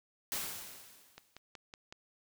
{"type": "noise with exponential decay", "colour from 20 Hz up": "white", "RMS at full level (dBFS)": -35, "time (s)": [0.32, 1.38], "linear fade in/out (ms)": 0, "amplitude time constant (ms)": 230}
{"type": "click train", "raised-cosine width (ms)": 0.2, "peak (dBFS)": -30, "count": 5, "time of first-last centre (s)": [1.18, 1.925], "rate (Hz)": 5.37}
{"effects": []}